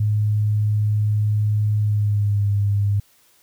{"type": "tone with pitch glide", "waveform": "sine", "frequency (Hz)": [105.6, 101.36], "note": ["G#2", "G#2"], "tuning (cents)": [29, -42], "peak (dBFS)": -16, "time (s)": [0, 3], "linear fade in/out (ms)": 5, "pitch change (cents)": -71, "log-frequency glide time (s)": [1.79, 2.48], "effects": ["white hiss -57 dBFS RMS until 3.42 s"]}